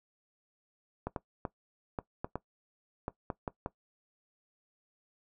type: clicks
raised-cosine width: 1 ms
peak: -20 dBFS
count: 10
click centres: 1.07 / 1.162 / 1.452 / 1.988 / 2.245 / 2.356 / 3.081 / 3.302 / 3.478 / 3.661 s
effects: noise-tail reverb RT60 0.1 s tail -18 dB re dry